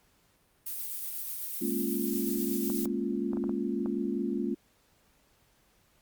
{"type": "noise with tremolo", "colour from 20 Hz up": "violet", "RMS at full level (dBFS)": -35, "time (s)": [0.66, 2.86], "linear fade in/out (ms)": 5, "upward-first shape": "triangle", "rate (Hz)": 8.1, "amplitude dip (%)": 25}
{"type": "chord", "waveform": "sine", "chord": "Bb minor seventh", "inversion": "third", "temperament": "equal", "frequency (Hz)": [207.7, 233.1, 277.2, 349.2], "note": ["Ab3", "Bb3", "Db4", "F4"], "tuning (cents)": [0, 0, 0, 0], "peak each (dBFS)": -34, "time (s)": [1.61, 4.55], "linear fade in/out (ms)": 10}
{"type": "clicks", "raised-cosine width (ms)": 1, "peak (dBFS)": -27, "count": 7, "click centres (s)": [2.7, 2.856, 3.333, 3.371, 3.44, 3.494, 3.86]}
{"effects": ["pink hiss -67 dBFS RMS until 6.01 s", "Opus 48 kbps"]}